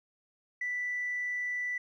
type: tone with tanh clipping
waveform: triangle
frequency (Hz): 1975.5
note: B6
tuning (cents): 0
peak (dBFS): -31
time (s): 0.61-1.78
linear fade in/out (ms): 5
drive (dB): 4
effects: none